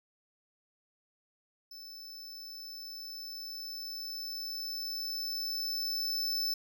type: tone with level ramp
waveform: square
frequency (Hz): 5274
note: E8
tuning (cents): 0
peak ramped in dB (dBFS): -46 to -30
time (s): 1.71-6.54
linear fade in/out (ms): 5
effects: none